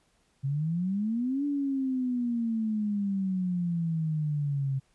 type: exponential two-way sweep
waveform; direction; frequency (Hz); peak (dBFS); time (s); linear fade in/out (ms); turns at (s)
sine; up then down; 133.1 to 290 to 133.1; -26; 0.43-4.8; 20; 1.45
effects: pink hiss -69 dBFS RMS until 4.94 s + resampled to 24000 Hz